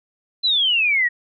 sine exponential sweep, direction down, 4115 to 1864.7 Hz, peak -15 dBFS, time 0.43-1.09 s, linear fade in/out 20 ms, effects none

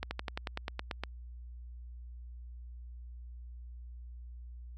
slowing click train, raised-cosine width 0.3 ms, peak -19 dBFS, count 11, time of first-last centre 0.03-1.036 s, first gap 80 ms, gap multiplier 1.05, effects added 60 Hz sine -44 dBFS peak until 4.77 s

